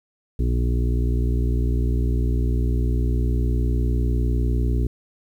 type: harmonic tone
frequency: 59.9 Hz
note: A#1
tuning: 48 cents sharp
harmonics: 1 / 2 / 4 / 5 / 6 / 7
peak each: -19 / -25 / -31 / -33 / -35 / -36 dBFS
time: 0.39-4.87 s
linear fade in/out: 5 ms
effects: 9-bit